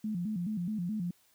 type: tone with vibrato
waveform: sine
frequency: 194 Hz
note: G3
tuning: 18 cents flat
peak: -31 dBFS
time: 0.04-1.11 s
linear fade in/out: 5 ms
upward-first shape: square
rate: 4.7 Hz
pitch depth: 180 cents each way
effects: white hiss -67 dBFS RMS until 1.34 s